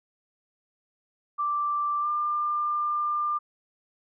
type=tone with pitch glide; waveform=sine; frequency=1174.7 to 1195.9 Hz; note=D6 to D6; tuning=0 to +31 cents; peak=-24 dBFS; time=1.38-3.39 s; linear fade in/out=20 ms; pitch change=+31 cents; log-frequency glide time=2.01-2.07 s; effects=none